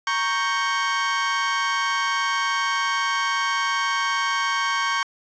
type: chord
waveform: 30% pulse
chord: G diminished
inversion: first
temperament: equal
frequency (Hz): 932.3 / 1108.7 / 1568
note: Bb5 / Db6 / G6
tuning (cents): 0 / 0 / 0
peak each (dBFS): -26 / -21 / -23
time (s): 0.07-5.03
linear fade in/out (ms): 2
effects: resampled to 16000 Hz + 8-bit